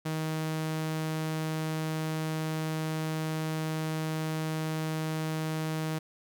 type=tone; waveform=sawtooth; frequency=157.7 Hz; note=D#3; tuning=24 cents sharp; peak=-26 dBFS; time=0.05-5.99 s; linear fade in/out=10 ms; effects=none